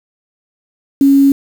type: tone with quantisation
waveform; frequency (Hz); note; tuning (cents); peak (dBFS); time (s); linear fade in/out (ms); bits
sine; 276.6; C#4; -4; -5; 1.01-1.32; 2; 5
effects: none